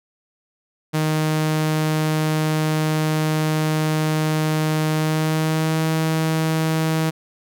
sawtooth tone with pitch glide, 155.56 to 159.38 Hz, D#3 to D#3, 0 to +42 cents, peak -14 dBFS, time 0.93-7.11 s, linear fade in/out 20 ms, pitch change +42 cents, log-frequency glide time 4.92-5.87 s, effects none

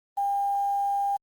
sine tone with quantisation, 801 Hz, G5, 37 cents sharp, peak -23 dBFS, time 0.17-1.17 s, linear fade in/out 10 ms, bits 8, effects Opus 32 kbps

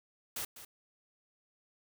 white noise with echo, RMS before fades -38 dBFS, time 0.36-0.45 s, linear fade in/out 5 ms, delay 200 ms, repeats 1, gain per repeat -12 dB, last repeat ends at 0.65 s, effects none

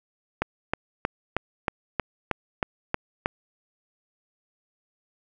click train, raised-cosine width 0.5 ms, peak -8 dBFS, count 10, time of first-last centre 0.42-3.259 s, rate 3.17 Hz, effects none

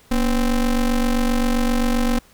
square ring-modulated tone, 130.81 Hz, C3, in tune, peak -14 dBFS, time 0.11-2.19 s, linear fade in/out 5 ms, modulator 107 Hz, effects pink hiss -52 dBFS RMS until 2.33 s

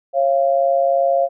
sine tone pair together, 546.1 / 689 Hz, C#5 / F5, -26 / -24 cents, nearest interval major third, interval 402 cents, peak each -16 dBFS, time 0.13-1.29 s, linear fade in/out 50 ms, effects none

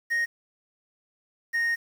triangle tone pair in turn, 1864.7 / 1857.2 Hz, A#6 / A#6, 0 / -7 cents, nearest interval unison, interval 7 cents, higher first, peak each -21 dBFS, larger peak neither, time 0.1-0.26 / 1.53-1.76 s, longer second, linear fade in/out 20 ms, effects 8-bit

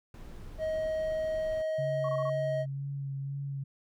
brown noise, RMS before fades -45 dBFS, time 0.14-1.62 s, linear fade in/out 2 ms
triangle tone, 631 Hz, D#5, 24 cents sharp, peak -27 dBFS, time 0.58-2.66 s, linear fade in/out 50 ms
sine tone with vibrato, 138.59 Hz, C#3, in tune, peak -33 dBFS, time 1.78-3.64 s, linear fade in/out 10 ms, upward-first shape sine, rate 2 Hz, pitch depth 20 cents each way
sine tone bursts, 1108.7 Hz, C#6, in tune, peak -35 dBFS, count 4, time 2.04-2.298 s, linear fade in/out 5 ms, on 48 ms, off 22 ms
effects none

